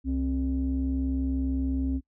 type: tone pair together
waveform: sine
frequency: 66.38 / 265.5 Hz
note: C2 / C4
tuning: +26 / +25 cents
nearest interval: 2 octaves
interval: 2399 cents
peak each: -27 / -26 dBFS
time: 0.04-2.01 s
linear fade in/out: 50 ms
effects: noise-tail reverb RT60 0.1 s tail -20 dB re dry + tanh soft clip ceiling -19 dBFS